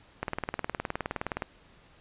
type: click train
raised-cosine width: 0.5 ms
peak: -15 dBFS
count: 24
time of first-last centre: 0.23-1.422 s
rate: 19.3 Hz
effects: pink hiss -58 dBFS RMS until 2 s + resampled to 8000 Hz